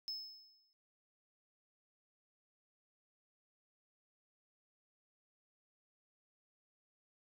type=tone with exponential decay; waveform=triangle; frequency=5210 Hz; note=E8; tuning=21 cents flat; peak=-36 dBFS; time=0.08-0.73 s; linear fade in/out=0 ms; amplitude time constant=140 ms; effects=noise-tail reverb RT60 0.5 s tail -23 dB re dry + tanh soft clip ceiling -32 dBFS